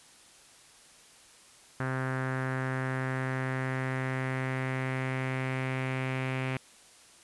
sawtooth tone with low-pass filter sweep, 130.81 Hz, C3, in tune, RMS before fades -32 dBFS, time 1.8-6.57 s, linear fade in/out 2 ms, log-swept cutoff 1600 to 2400 Hz, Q 3.6, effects white hiss -56 dBFS RMS until 7.23 s + resampled to 24000 Hz

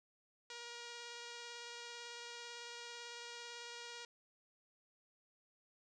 5% pulse tone with vibrato, 474.8 Hz, A#4, 32 cents sharp, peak -36 dBFS, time 0.5-4.05 s, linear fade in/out 2 ms, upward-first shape triangle, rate 18 Hz, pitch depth 14 cents each way, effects resampled to 22050 Hz

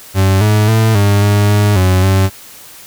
40% pulse tone with pitch steps, 96 / 106.1 / 111.2 / 101.2 / 102.6 / 103.5 / 92.8 / 95.9 Hz, G2 / G#2 / A2 / G#2 / G#2 / G#2 / F#2 / G2, -36 / +38 / +19 / -44 / -21 / -5 / +6 / -37 cents, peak -7 dBFS, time 0.14-2.3 s, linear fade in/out 50 ms, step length 270 ms, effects white hiss -36 dBFS RMS until 2.86 s

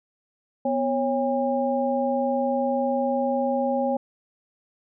sine tone cluster, 247.3 / 549 / 809 Hz, B3 / C#5 / G#5, +3 / -17 / -46 cents, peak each -26 / -24 / -27 dBFS, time 0.65-3.97 s, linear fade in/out 5 ms, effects none

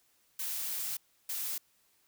blue noise bursts at uneven times, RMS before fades -36 dBFS, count 2, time 0.39-0.97 / 1.29-1.58 s, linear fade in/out 5 ms, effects white hiss -70 dBFS RMS until 2.07 s

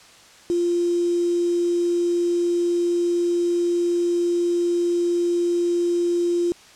sine tone with quantisation, 347.1 Hz, F4, 11 cents flat, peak -18 dBFS, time 0.5-6.52 s, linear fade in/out 0 ms, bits 6, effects white hiss -48 dBFS RMS until 6.75 s + low-pass 7000 Hz 12 dB/octave

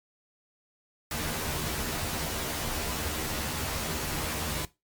pink noise with comb filter, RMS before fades -32 dBFS, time 1.11-4.65 s, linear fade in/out 2 ms, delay 13 ms, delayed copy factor +0.8, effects noise-tail reverb RT60 0.2 s tail -17 dB re dry + MP3 96 kbps

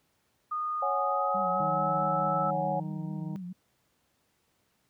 sine tone with pitch glide, 1229 to 1309.6 Hz, D#6 to E6, -22 to -12 cents, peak -29 dBFS, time 0.51-2.51 s, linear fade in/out 10 ms, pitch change +110 cents, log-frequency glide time 0.88-2.04 s
sine chord, C# suspended fourth, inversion none, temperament equal, 554.4 / 740 / 830.6 Hz, C#5 / F#5 / G#5, 0 / 0 / 0 cents, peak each -32 dBFS, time 0.82-2.8 s, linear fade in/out 5 ms
sine tone with vibrato, 186.7 Hz, F#3, 16 cents sharp, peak -36 dBFS, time 1.34-3.53 s, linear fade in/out 10 ms, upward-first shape sine, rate 4.6 Hz, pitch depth 100 cents each way
harmonic tone, 155.56 Hz, D#3, in tune, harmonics 1 / 2 / 3 / 4 / 5 / 6, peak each -35 / -42 / -57 / -54 / -56 / -53 dBFS, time 1.6-3.36 s, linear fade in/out 0 ms
effects pink hiss -72 dBFS RMS until 4.89 s + high-pass 80 Hz 12 dB/octave

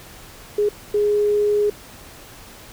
sine tone bursts at uneven times, 415.3 Hz, G#4, in tune, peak -15 dBFS, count 2, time 0.58-0.69 / 0.94-1.7 s, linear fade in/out 5 ms, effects pink hiss -42 dBFS RMS until 2.72 s

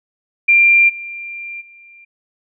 sine tone with level steps, 2380 Hz, D7, 22 cents sharp, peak -7 / -26 / -40 dBFS, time 0.48-2.05 s, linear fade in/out 10 ms, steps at 0.88 / 1.6 s, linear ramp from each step 20 ms, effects none

